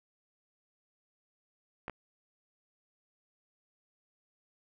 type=clicks; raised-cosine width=0.5 ms; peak=-24 dBFS; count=2; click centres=1.881 / 1.897 s; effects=none